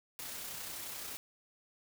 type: noise with amplitude modulation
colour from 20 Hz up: white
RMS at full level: -42 dBFS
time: 0.19-1.17 s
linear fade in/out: 0 ms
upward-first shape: sine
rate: 31.5 Hz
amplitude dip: 30%
effects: none